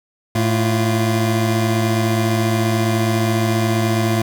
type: tone pair together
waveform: 25% pulse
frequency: 110 / 344.5 Hz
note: A2 / F4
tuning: 0 / -24 cents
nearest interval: octave + minor sixth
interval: 1976 cents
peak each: -13 / -17 dBFS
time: 0.35-4.22 s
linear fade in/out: 5 ms
effects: none